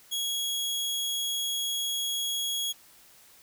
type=tone; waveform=sawtooth; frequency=3322 Hz; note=G#7; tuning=in tune; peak=-25 dBFS; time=0.11-2.73 s; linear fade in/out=20 ms; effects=white hiss -56 dBFS RMS until 3.42 s